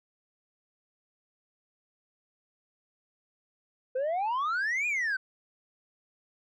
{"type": "exponential two-way sweep", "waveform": "sine", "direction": "up then down", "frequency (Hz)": [498, 2491, 1499], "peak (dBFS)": -24, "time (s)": [3.95, 5.17], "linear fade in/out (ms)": 10, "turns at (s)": 4.87, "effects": ["tanh soft clip ceiling -26 dBFS"]}